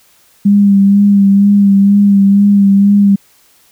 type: tone with vibrato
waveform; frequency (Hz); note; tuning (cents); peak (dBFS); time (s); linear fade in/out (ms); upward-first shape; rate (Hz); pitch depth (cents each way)
sine; 200; G3; +35; -4; 0.45-3.16; 10; sine; 2.1; 27
effects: white hiss -49 dBFS RMS until 3.71 s